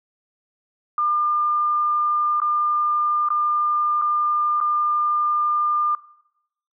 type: tone with dropouts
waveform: sine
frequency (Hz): 1202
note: D6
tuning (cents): +40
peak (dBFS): -18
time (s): 0.98-5.95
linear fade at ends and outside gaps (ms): 2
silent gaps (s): 2.402-2.417 / 3.287-3.303 / 4.015-4.02 / 4.603-4.611
effects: noise-tail reverb RT60 0.8 s tail -18 dB re dry